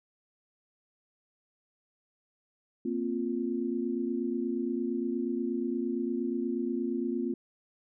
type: chord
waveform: sine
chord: Bb suspended second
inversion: none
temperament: equal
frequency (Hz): 233.1 / 261.6 / 349.2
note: Bb3 / C4 / F4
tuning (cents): 0 / 0 / 0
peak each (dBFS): -33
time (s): 2.85-7.34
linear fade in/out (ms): 5
effects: none